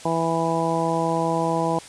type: harmonic tone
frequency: 164.81 Hz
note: E3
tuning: in tune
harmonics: 1 / 2 / 3 / 4 / 5 / 6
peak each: -27 / -27 / -27 / -27 / -27 / -27 dBFS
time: 0.05-1.79 s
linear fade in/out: 5 ms
effects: white hiss -42 dBFS RMS until 1.88 s + resampled to 22050 Hz